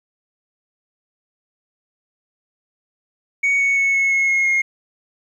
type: tone with pitch steps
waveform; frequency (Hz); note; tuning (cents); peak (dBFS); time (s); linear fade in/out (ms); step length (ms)
sine; 2235 / 2220 / 2204 / 2189 / 2174 / 2159 / 2144; C#7 / C#7 / C#7 / C#7 / C#7 / C#7 / C7; +14 / +2 / -11 / -22 / -34 / -46 / +42; -12; 3.43-4.62; 10; 170
effects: tanh soft clip ceiling -13 dBFS + 9-bit

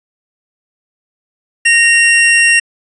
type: tone pair together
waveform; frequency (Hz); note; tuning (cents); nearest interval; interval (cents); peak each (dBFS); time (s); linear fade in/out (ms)
square; 1857.5 / 2748; A#6 / F7; -7 / -29; perfect fifth; 678; -10; 1.65-2.6; 10
effects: resampled to 24000 Hz

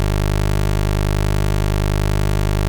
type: tone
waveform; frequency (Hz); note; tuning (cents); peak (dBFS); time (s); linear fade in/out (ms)
20% pulse; 50.6; G#1; -44; -10; 0-2.68; 0
effects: none

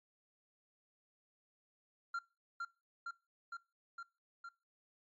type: tone with echo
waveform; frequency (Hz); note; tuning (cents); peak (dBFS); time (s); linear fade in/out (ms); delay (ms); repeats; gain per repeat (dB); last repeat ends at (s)
triangle; 1381; F6; -20; -34; 2.14-2.19; 5; 460; 5; -2; 4.49
effects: noise-tail reverb RT60 0.3 s tail -21 dB re dry + MP3 32 kbps

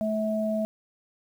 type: tone pair together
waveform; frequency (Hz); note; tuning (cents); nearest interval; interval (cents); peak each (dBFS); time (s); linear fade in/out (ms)
sine; 216.9 / 648; A3 / E5; -25 / -30; octave + perfect fifth; 1895; -27; 0.01-0.65; 0
effects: 9-bit

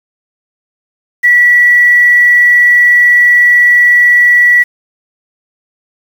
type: tone with quantisation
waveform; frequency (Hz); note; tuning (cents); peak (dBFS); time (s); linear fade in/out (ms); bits
sine; 1946; B6; -26; -3; 1.23-4.64; 20; 5
effects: none

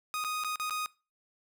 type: tone with dropouts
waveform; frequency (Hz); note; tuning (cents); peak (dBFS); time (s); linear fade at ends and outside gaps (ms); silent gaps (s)
sawtooth; 1244.5; D#6; 0; -28; 0.14-0.86; 0; 0.24-0.247 / 0.437-0.446 / 0.558-0.598 / 0.697-0.707
effects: noise-tail reverb RT60 0.3 s tail -22 dB re dry

